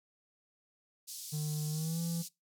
pink band-pass noise, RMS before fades -45 dBFS, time 1.07-2.29 s, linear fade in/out 20 ms, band 4600 to 14000 Hz, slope 24 dB/octave
triangle tone with pitch glide, 151.5 to 168.1 Hz, D#3 to E3, -46 to +34 cents, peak -31 dBFS, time 1.32-2.23 s, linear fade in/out 20 ms, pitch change +180 cents, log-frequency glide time 1.69-2.01 s
effects noise-tail reverb RT60 0.2 s tail -21 dB re dry

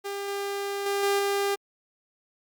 sawtooth tone with level steps, 400 Hz, G4, 35 cents sharp, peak -27 / -25 / -21 / -18 / -20 dBFS, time 0.04-1.56 s, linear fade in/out 20 ms, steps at 0.28 / 0.86 / 1.03 / 1.19 s, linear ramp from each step 2 ms, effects Opus 48 kbps

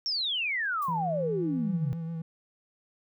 sine exponential sweep, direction down, 5588 to 123.47 Hz, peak -27 dBFS, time 0.06-1.93 s, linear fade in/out 0 ms
violet noise with exponential decay, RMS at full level -43 dBFS, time 0.82-1 s, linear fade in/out 2 ms, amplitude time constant 37 ms
triangle tone with vibrato, 164.81 Hz, E3, in tune, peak -30 dBFS, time 0.88-2.22 s, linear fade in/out 5 ms, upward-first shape sine, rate 7.5 Hz, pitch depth 30 cents each way
effects none

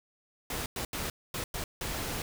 pink noise bursts at uneven times, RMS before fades -35 dBFS, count 6, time 0.5-0.66 / 0.76-0.85 / 0.93-1.1 / 1.34-1.44 / 1.54-1.64 / 1.81-2.22 s, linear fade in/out 2 ms, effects none

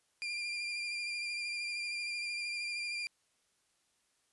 30% pulse tone with vibrato, 2393 Hz, D7, 32 cents sharp, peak -33 dBFS, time 0.22-3.07 s, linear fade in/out 0 ms, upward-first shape sine, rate 13 Hz, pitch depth 22 cents each way, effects white hiss -75 dBFS RMS until 4.32 s + resampled to 24000 Hz

